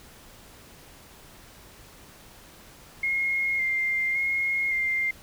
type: tone with vibrato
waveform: sine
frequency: 2126 Hz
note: C7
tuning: 27 cents sharp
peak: -23 dBFS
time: 3.03-5.11 s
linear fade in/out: 5 ms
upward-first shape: square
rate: 0.89 Hz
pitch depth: 20 cents each way
effects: pink hiss -50 dBFS RMS until 5.22 s